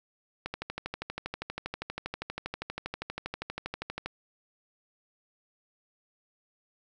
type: click train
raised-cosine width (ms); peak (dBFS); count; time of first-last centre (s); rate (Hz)
0.3; -18; 46; 0.46-4.06; 12.5
effects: none